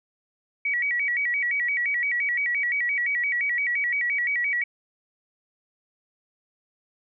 sine tone with vibrato, 2093 Hz, C7, in tune, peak -22 dBFS, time 0.65-4.64 s, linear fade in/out 5 ms, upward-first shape square, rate 5.8 Hz, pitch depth 140 cents each way, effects none

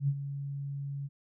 sine tone with ADSR envelope, 140.2 Hz, C#3, 20 cents sharp, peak -23 dBFS, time 0-1.09 s, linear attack 81 ms, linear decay 57 ms, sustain -11 dB, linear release 33 ms, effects none

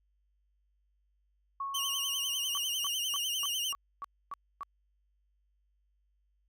sine tone with exponential decay, 1101 Hz, C#6, 12 cents flat, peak -32 dBFS, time 1.6-2.89 s, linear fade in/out 5 ms, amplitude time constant 280 ms
sawtooth tone with vibrato, 2960 Hz, F#7, in tune, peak -28 dBFS, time 1.74-3.73 s, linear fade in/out 10 ms, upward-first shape sine, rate 10 Hz, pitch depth 98 cents each way
sine tone bursts, 1134 Hz, C#6, 39 cents sharp, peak -36 dBFS, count 8, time 2.55-4.632 s, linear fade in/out 0 ms, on 24 ms, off 270 ms
effects added 50 Hz sine -70 dBFS peak until 6.48 s

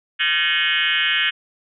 sine tone with frequency modulation, 2349 Hz, D7, in tune, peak -16 dBFS, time 0.19-1.31 s, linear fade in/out 20 ms, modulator 162 Hz, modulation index 5.3, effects none

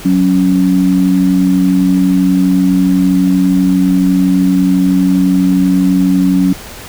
sine tone pair together, 185.01 / 277.2 Hz, F#3 / C#4, 0 / 0 cents, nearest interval perfect fifth, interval 700 cents, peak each -10 dBFS, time 0.05-6.53 s, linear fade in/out 5 ms, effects added 40 Hz sine -39 dBFS peak until 6.88 s + pink hiss -30 dBFS RMS until 6.88 s

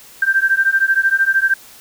sine beating tone pair, 1568 / 1581 Hz, G6 / G6, 0 / +14 cents, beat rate 13 Hz, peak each -15 dBFS, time 0.22-1.54 s, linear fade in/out 5 ms, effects white hiss -42 dBFS RMS until 1.8 s

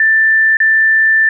sine tone with dropouts, 1772 Hz, A6, 12 cents sharp, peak -7 dBFS, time 0-1.29 s, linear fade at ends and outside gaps 2 ms, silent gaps 0.57-0.602 s, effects none

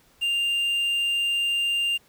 triangle tone with quantisation, 2794 Hz, F7, in tune, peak -20 dBFS, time 0.21-1.98 s, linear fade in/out 20 ms, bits 8, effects pink hiss -59 dBFS RMS until 2.08 s

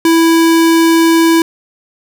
square tone, 329.6 Hz, E4, in tune, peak -7 dBFS, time 0.05-1.42 s, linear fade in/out 2 ms, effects none

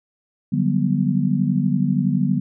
sine chord, G major seventh, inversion second, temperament just, 147 / 183.75 / 196 / 245 Hz, D3 / F#3 / G3 / B3, +2 / -12 / 0 / -14 cents, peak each -22 dBFS, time 0.52-2.4 s, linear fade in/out 10 ms, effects none

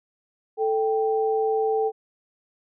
sine tone pair together, 440 / 783.4 Hz, A4 / G5, 0 / -1 cents, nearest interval minor seventh, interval 999 cents, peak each -21 / -26 dBFS, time 0.57-1.92 s, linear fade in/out 50 ms, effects none

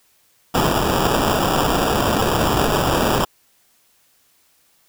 blue noise with sample-and-hold, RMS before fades -18 dBFS, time 0.54-3.25 s, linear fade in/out 10 ms, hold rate 2100 Hz, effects white hiss -59 dBFS RMS until 4.88 s

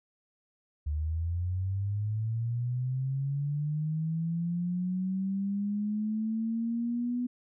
sine linear sweep, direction up, 73.1 to 247.2 Hz, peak -28 dBFS, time 0.86-7.27 s, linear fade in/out 10 ms, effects none

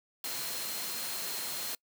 sine tone in noise, 4186 Hz, C8, in tune, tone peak -43 dBFS, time 0.24-1.75 s, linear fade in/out 2 ms, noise white, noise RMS -37 dBFS, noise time 0.24-1.75 s, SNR -9 dB, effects noise-tail reverb RT60 0.1 s tail -26 dB re dry + high-pass 150 Hz 12 dB/octave

